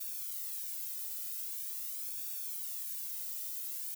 violet noise with flanger, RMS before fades -40 dBFS, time 0-3.95 s, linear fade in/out 10 ms, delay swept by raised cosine 0.98 to 1.82 ms, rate 0.44 Hz, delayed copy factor -0.85, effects none

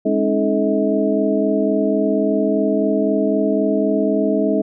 sine tone cluster, 206.1 / 270.3 / 314 / 431.9 / 638 Hz, G#3 / C#4 / D#4 / A4 / D#5, -13 / -44 / +16 / -32 / +43 cents, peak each -21 dBFS, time 0.05-4.62 s, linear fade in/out 10 ms, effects none

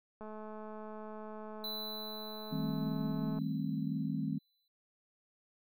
click train, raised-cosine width 1 ms, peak -34 dBFS, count 684, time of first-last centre 0.21-3.387 s, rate 215 Hz
square tone with exponential decay, 4000 Hz, B7, 21 cents sharp, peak -38 dBFS, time 1.64-4.68 s, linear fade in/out 2 ms, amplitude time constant 660 ms
sine chord, A half-diminished seventh, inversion second, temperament just, 158.4 / 198 / 220 / 264 Hz, Eb3 / G3 / A3 / C4, +31 / +18 / 0 / +16 cents, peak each -37 / -39 / -39 / -38 dBFS, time 2.51-4.39 s, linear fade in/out 20 ms
effects none

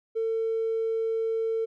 triangle tone with tanh clipping, 450 Hz, A4, 39 cents sharp, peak -24 dBFS, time 0.15-1.66 s, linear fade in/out 20 ms, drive 1 dB, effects none

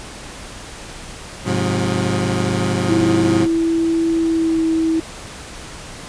20% pulse chord, F minor, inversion first, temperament equal with one note detuned, 103.83 / 130.81 / 178.59 Hz, Ab2 / C3 / F3, 0 / 0 / +39 cents, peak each -16 / -18 / -16 dBFS, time 1.44-3.48 s, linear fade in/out 50 ms
sine tone with pitch glide, 329.6 to 323.9 Hz, E4 to E4, 0 to -30 cents, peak -14 dBFS, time 2.89-5 s, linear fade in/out 5 ms, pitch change -30 cents, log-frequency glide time 4.11-4.65 s
effects pink hiss -34 dBFS RMS until 6.08 s + resampled to 22050 Hz

